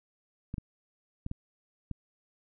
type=clicks; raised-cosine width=5 ms; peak=-23 dBFS; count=5; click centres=0.541 / 0.582 / 1.264 / 1.314 / 1.913 s; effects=none